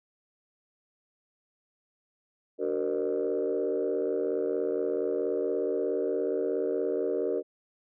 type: tone cluster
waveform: sine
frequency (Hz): 293.5 / 377.6 / 462.1 / 519 / 603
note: D4 / F#4 / A#4 / C5 / D5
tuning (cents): -1 / +35 / -15 / -14 / +46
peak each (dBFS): -35 / -30 / -29 / -36 / -35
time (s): 2.58-7.43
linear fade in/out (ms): 50
effects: tanh soft clip ceiling -19 dBFS